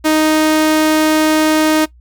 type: tone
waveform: sawtooth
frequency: 311.1 Hz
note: D#4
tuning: in tune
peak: -6 dBFS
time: 0.04-1.86 s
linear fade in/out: 20 ms
effects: noise-tail reverb RT60 0.1 s tail -19 dB re dry + added 60 Hz sine -41 dBFS peak until 2 s